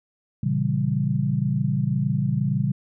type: chord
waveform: sine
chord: A# diminished seventh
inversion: none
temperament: equal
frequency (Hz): 116.54 / 138.59 / 164.81 / 196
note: A#2 / C#3 / E3 / G3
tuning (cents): 0 / 0 / 0 / 0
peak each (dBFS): -27 / -23 / -28 / -26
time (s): 0.43-2.72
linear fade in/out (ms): 5
effects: none